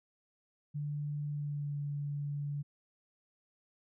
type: tone with pitch glide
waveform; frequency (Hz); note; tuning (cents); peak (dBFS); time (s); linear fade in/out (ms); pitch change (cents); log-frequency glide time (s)
sine; 146.83 to 144.31; D3 to D3; 0 to -30; -34; 0.74-2.63; 20; -30; 1.29-1.76
effects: none

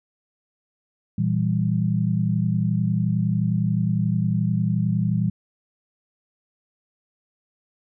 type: chord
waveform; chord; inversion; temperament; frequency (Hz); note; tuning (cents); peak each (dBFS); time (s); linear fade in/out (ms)
sine; E diminished; second; equal; 116.54 / 164.81 / 196; Bb2 / E3 / G3; 0 / 0 / 0; -23 / -23 / -24; 1.18-5.3; 5
effects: none

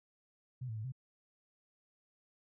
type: tone with pitch steps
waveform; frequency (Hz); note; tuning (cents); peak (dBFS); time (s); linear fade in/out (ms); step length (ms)
sine; 126.7 / 110.8 / 108 / 130.4; B2 / A2 / A2 / C3; +45 / +13 / -32 / -5; -38; 0.61-0.922; 10; 78
effects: none

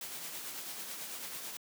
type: noise with tremolo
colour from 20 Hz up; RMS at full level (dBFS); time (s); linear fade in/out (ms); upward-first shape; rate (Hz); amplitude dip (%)
white; -41; 0.01-1.57; 2; triangle; 9.1; 40
effects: high-pass 150 Hz 12 dB/octave

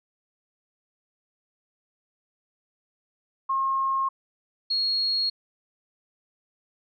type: tone pair in turn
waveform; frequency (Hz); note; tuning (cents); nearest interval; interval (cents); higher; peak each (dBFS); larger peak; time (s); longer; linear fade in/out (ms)
sine; 1075 / 4300; C6 / C8; +47 / +47; 2 octaves; 2400; second; -22; neither; 3.49-4.09 / 4.7-5.3; neither; 10
effects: none

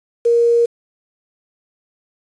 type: tone with quantisation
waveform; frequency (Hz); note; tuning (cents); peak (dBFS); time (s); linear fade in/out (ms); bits
sine; 470; A#4; +14; -10; 0.25-0.66; 10; 6
effects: resampled to 22050 Hz

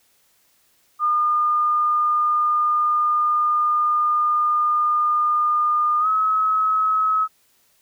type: tone with pitch glide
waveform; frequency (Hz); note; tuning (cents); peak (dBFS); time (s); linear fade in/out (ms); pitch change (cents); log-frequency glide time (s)
sine; 1214 to 1283.2; D#6 to E6; -43 to -47; -16; 0.99-7.28; 50; +96; 6-6.07
effects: white hiss -61 dBFS RMS until 7.81 s

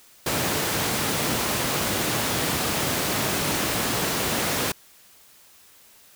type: high-pass noise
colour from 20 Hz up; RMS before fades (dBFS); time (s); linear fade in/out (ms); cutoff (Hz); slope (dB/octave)
pink; -25; 0.26-4.72; 5; 120; 12
effects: white hiss -53 dBFS RMS until 6.15 s

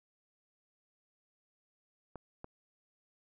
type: clicks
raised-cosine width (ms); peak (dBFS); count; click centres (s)
1; -30; 2; 2.157 / 2.444
effects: none

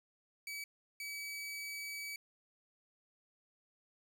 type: tone bursts at uneven times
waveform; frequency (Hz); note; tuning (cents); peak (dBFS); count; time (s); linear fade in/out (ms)
sawtooth; 2285; D7; -48; -38; 2; 0.47-0.64 / 1-2.16; 2
effects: none

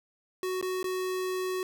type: tone with dropouts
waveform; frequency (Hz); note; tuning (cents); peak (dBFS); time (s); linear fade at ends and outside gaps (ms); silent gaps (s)
square; 370.8; F#4; +4; -30; 0.43-1.63; 1; 0.613-0.626 / 0.829-0.842
effects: none

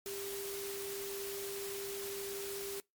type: tone in noise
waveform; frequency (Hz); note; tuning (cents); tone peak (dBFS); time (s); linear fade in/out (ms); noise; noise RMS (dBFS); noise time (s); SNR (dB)
sine; 396.6; G4; +20; -41; 0.06-2.8; 0; white; -44; 0.06-2.8; 0
effects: noise-tail reverb RT60 0.2 s tail -25 dB re dry + MP3 96 kbps

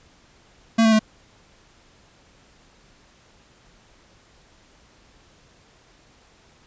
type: tone with pitch steps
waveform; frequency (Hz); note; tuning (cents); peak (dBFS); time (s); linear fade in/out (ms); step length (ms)
square; 226.2 / 221.7 / 217.2; A3 / A3 / A3; +48 / +13 / -22; -14; 0.78-0.993; 10; 71
effects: pink hiss -55 dBFS RMS until 6.66 s + resampled to 16000 Hz

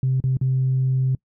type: tone with dropouts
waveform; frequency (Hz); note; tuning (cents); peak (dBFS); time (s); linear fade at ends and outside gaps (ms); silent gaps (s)
sine; 130.81; C3; 0; -16; 0.03-1.15; 2; 0.202-0.239 / 0.37-0.413
effects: noise-tail reverb RT60 0.1 s tail -26 dB re dry + tanh soft clip ceiling -13 dBFS

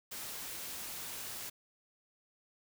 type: noise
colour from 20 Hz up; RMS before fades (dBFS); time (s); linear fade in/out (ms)
white; -43; 0.11-1.5; 10
effects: none

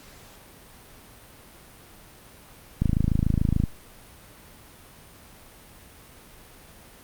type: click train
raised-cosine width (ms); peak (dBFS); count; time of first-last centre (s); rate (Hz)
5; -9; 23; 2.82-3.638; 26.9
effects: pink hiss -49 dBFS RMS until 7.03 s + Opus 48 kbps

